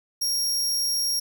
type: tone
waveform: sawtooth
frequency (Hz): 5588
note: F8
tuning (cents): 0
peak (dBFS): -20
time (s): 0.21-1.2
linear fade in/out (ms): 10
effects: none